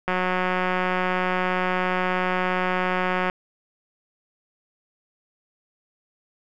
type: click train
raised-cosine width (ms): 0.5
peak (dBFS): -9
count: 590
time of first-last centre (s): 0.08-3.299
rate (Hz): 183
effects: none